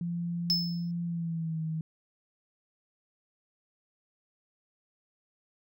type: tone with pitch glide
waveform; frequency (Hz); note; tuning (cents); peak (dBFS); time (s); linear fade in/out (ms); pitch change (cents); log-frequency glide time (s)
sine; 171.7 to 159.28; F3 to D#3; -29 to +41; -30; 0.01-1.81; 2; -130; 1.04-1.61
type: tone with exponential decay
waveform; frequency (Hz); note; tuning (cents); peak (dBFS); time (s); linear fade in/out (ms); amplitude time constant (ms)
triangle; 5240; E8; -11; -20; 0.5-0.91; 0; 87
effects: none